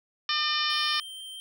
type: harmonic tone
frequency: 603 Hz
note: D5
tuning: 46 cents sharp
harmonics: 2 / 3 / 4 / 5 / 6 / 7 / 8 / 9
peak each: -31 / -33 / -35 / -31 / -32 / -36 / -35 / -33 dBFS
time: 0.29-1 s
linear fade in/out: 2 ms
type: tone with vibrato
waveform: square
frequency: 3136 Hz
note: G7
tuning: in tune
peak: -39 dBFS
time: 0.7-1.4 s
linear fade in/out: 0 ms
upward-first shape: triangle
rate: 6.2 Hz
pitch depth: 9 cents each way
effects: none